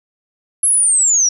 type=linear sweep; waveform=sine; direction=down; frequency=11000 to 5600 Hz; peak=-10 dBFS; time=0.63-1.29 s; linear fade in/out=5 ms; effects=none